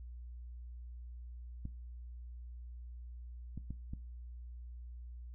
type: clicks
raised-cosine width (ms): 5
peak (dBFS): -30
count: 4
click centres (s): 1.654 / 3.576 / 3.706 / 3.935
effects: noise-tail reverb RT60 0.3 s tail -18 dB re dry + added 60 Hz sine -45 dBFS peak until 5.34 s